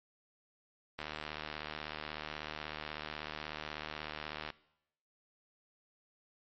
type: click train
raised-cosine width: 0.3 ms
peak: -23 dBFS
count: 269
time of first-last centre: 0.99-4.502 s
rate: 76.3 Hz
effects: noise-tail reverb RT60 0.8 s tail -20 dB re dry + MP3 32 kbps